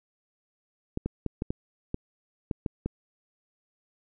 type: clicks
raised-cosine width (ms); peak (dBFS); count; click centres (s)
3; -16; 9; 0.974 / 1.06 / 1.263 / 1.421 / 1.505 / 1.944 / 2.512 / 2.662 / 2.86
effects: none